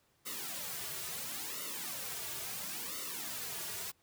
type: noise with flanger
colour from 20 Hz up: white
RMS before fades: -41 dBFS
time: 0.25-3.92 s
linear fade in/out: 20 ms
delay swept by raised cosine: 1.2 to 3.9 ms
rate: 0.73 Hz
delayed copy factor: -1
effects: pink hiss -72 dBFS RMS until 4.02 s + high-pass 60 Hz 12 dB/octave